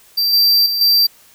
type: tone with level steps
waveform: square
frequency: 4695 Hz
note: D8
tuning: 1 cent flat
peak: -14 / -10 / -17 / -10 dBFS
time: 0.17-1.07 s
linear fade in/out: 10 ms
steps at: 0.33 / 0.66 / 0.81 s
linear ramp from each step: 2 ms
effects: white hiss -48 dBFS RMS until 1.34 s